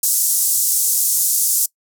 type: band-pass noise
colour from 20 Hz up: white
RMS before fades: -17 dBFS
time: 0.03-1.66 s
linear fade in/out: 5 ms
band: 6300 to 14000 Hz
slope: 24 dB/octave
effects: noise-tail reverb RT60 0.1 s tail -23 dB re dry